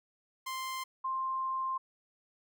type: tone pair in turn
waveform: sawtooth / sine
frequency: 1046.5 / 1052.3 Hz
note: C6 / C6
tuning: 0 / +10 cents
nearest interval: unison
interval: 10 cents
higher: second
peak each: -32 / -31 dBFS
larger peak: second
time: 0.46-0.84 / 1.04-1.78 s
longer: second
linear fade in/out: 10 ms
effects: none